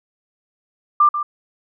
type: tone with echo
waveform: sine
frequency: 1188 Hz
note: D6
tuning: 20 cents sharp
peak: -9 dBFS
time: 1-1.09 s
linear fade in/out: 5 ms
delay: 140 ms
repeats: 1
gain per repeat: -10 dB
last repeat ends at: 1.23 s
effects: none